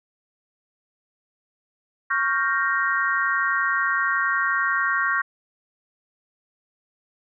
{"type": "chord", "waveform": "sine", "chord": "G half-diminished seventh", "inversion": "second", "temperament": "equal", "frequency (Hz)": [1108.7, 1396.9, 1568, 1864.7], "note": ["Db6", "F6", "G6", "Bb6"], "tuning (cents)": [0, 0, 0, 0], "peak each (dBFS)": [-25, -26, -25, -25], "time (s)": [2.1, 5.22], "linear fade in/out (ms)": 10, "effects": []}